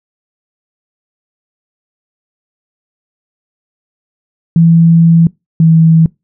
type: tone pair in turn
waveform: sine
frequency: 166.2 / 162.4 Hz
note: E3 / E3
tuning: +15 / -26 cents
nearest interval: unison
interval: 41 cents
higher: first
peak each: -3 dBFS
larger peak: neither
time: 4.56-5.27 / 5.6-6.06 s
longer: first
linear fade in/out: 2 ms
effects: noise-tail reverb RT60 0.2 s tail -23 dB re dry